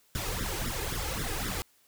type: noise with flanger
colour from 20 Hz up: pink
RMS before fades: -33 dBFS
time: 0.15-1.62 s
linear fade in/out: 0 ms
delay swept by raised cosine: 0.55 to 2.45 ms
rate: 3.8 Hz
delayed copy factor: +1
effects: white hiss -65 dBFS RMS until 1.87 s